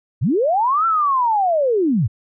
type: linear two-way sweep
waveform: sine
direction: up then down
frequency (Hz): 87.31 to 1362 to 87.31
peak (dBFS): -14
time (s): 0.21-2.08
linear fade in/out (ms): 20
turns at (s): 0.86
effects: none